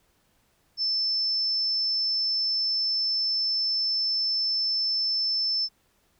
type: tone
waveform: sine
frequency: 5290 Hz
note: E8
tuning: 5 cents sharp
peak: -23 dBFS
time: 0.77-5.69 s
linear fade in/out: 50 ms
effects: pink hiss -67 dBFS RMS until 6.19 s